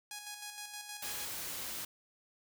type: tone with tremolo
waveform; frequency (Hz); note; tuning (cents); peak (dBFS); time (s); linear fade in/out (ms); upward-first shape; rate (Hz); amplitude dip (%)
5% pulse; 830.6; G#5; 0; -30; 0.11-1.25; 2; square; 6.4; 45
type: noise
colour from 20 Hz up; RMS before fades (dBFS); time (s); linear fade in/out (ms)
white; -41; 1.02-1.85; 5
effects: none